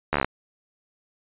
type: slowing click train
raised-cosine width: 0.5 ms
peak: -7 dBFS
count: 9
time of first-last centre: 0.13-0.246 s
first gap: 13 ms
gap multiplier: 1.03
effects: resampled to 8000 Hz